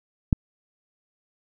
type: click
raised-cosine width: 5 ms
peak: -5 dBFS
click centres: 0.328 s
effects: none